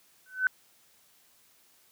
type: tone with exponential growth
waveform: sine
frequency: 1515 Hz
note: F#6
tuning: 40 cents sharp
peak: -18 dBFS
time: 0.26-0.47 s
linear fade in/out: 1 ms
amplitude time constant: 44 ms
effects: white hiss -63 dBFS RMS until 1.91 s + high-pass 60 Hz 12 dB/octave